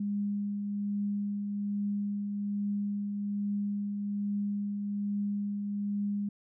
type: tone with tremolo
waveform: sine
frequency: 203.6 Hz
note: G#3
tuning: 34 cents flat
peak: -28 dBFS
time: 0-6.29 s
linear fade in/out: 5 ms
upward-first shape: triangle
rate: 1.2 Hz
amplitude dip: 35%
effects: none